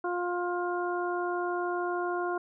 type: harmonic tone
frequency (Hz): 353.4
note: F4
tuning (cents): +21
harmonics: 1 / 2 / 3 / 4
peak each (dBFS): -31 / -34 / -36 / -37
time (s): 0.04-2.38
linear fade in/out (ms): 5
effects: none